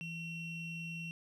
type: ring-modulated tone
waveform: triangle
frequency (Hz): 1445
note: F#6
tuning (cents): -41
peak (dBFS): -35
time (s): 0.01-1.11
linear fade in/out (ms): 0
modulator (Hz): 1280
effects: none